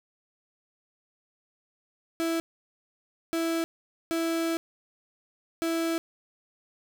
35% pulse tone bursts at uneven times, 330 Hz, E4, 2 cents sharp, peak -24 dBFS, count 4, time 2.2-2.4 / 3.33-3.64 / 4.11-4.57 / 5.62-5.98 s, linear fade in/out 0 ms, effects none

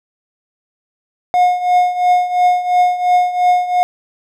triangle tone with tremolo, 720 Hz, F#5, 47 cents flat, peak -5 dBFS, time 1.34-3.83 s, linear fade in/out 0 ms, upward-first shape triangle, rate 2.9 Hz, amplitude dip 80%, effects none

